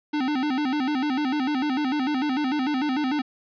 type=tone with vibrato; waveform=square; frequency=277.6 Hz; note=C#4; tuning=3 cents sharp; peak=-23 dBFS; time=0.13-3.22 s; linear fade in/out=10 ms; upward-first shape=square; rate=6.7 Hz; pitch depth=130 cents each way; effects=resampled to 11025 Hz + 10-bit